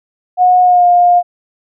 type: tone with pitch glide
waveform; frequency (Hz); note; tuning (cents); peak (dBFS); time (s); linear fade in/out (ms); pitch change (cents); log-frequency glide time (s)
sine; 727 to 707.5; F#5 to F5; -31 to +22; -5; 0.37-1.23; 50; -47; 0.62-0.86
effects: none

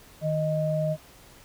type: tone pair together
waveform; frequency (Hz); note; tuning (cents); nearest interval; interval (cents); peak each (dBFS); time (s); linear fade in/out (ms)
sine; 155.6 / 622.4; D#3 / D#5; 0 / 0; 2 octaves; 2400; -26; 0.21-0.97; 50
effects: pink hiss -52 dBFS RMS until 1.44 s

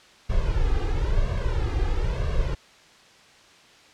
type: noise with flanger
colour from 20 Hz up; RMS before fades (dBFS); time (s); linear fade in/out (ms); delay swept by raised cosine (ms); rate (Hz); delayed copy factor
brown; -23; 0.29-2.55; 10; 1.8 to 2.49; 1; +0.95
effects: white hiss -52 dBFS RMS until 3.93 s + low-pass 5000 Hz 12 dB/octave

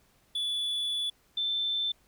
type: tone pair in turn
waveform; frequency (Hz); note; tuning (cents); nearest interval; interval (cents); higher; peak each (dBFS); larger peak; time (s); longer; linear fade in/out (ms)
triangle / sine; 3443 / 3544; A7 / A7; -38 / +12; minor second; 50; second; -27 / -27; neither; 0.35-1.1 / 1.37-1.92; first; 5
effects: pink hiss -66 dBFS RMS until 2.07 s

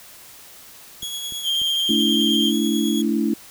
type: tone with tremolo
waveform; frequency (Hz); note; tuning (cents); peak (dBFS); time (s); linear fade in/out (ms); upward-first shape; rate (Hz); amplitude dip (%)
sawtooth; 3339; G#7; +9; -23; 1.02-3.02; 5; triangle; 9.3; 35
type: click train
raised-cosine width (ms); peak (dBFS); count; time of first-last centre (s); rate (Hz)
3; -29; 4; 1.03-1.91; 3.41
type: tone with vibrato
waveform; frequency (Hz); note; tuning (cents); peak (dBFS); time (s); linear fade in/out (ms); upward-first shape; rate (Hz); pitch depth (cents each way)
sine; 3177; G7; +23; -19; 1.43-2.53; 50; square; 15; 10
type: chord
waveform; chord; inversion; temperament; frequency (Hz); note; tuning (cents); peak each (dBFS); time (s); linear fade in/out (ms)
sine; A suspended fourth; none; equal with one note detuned; 220 / 287.3 / 329.6; A3 / D4 / E4; 0 / -38 / 0; -21 / -23 / -23; 1.89-3.34; 5
effects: white hiss -44 dBFS RMS until 3.5 s

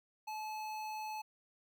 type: tone with notch filter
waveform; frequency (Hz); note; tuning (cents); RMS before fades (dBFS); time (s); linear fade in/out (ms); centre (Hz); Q
square; 862; A5; -36; -42; 0.27-1.22; 10; 9300; 1.3
effects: none

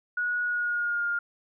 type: tone with pitch glide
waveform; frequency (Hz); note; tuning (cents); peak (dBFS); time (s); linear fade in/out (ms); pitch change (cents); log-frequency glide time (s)
sine; 1457 to 1411.4; F#6 to F6; -27 to +18; -25; 0.17-1.19; 5; -55; 0.44-1.07
effects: none

